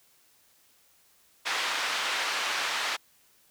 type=band-pass noise; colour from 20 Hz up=pink; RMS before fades=-30 dBFS; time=1.45-2.97 s; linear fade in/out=20 ms; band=1100 to 4400 Hz; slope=12 dB/octave; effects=white hiss -63 dBFS RMS until 3.5 s